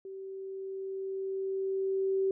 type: tone with level ramp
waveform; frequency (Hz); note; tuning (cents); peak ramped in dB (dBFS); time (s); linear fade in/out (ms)
sine; 385.3; G4; -30; -40 to -25; 0.05-2.31; 2
effects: none